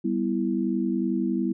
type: chord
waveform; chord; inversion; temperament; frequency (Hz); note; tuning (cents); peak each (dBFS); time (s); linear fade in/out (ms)
sine; E minor; first; equal; 196 / 246.9 / 329.6; G3 / B3 / E4; 0 / 0 / 0; -27; 0.04-1.53; 10
effects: none